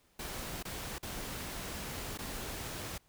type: noise with dropouts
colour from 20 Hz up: pink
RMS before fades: -41 dBFS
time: 0.19-2.98 s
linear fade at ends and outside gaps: 5 ms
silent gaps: 0.628-0.651 / 0.984-1.028 / 2.176-2.187 s
effects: pink hiss -69 dBFS RMS until 3.08 s